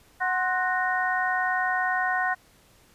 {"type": "harmonic tone with a mistuned harmonic", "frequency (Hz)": 370, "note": "F#4", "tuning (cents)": 0, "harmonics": [2, 3, 4, 5], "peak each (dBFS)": [-27, -31, -28, -28], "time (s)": [0.2, 2.35], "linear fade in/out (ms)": 20, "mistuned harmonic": 3, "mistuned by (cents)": -84, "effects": ["pink hiss -58 dBFS RMS until 2.94 s", "resampled to 32000 Hz"]}